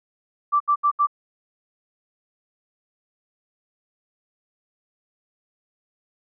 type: tone bursts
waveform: sine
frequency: 1169 Hz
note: D6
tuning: 8 cents flat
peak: -15 dBFS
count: 4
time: 0.52-1.071 s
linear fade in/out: 20 ms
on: 83 ms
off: 73 ms
effects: none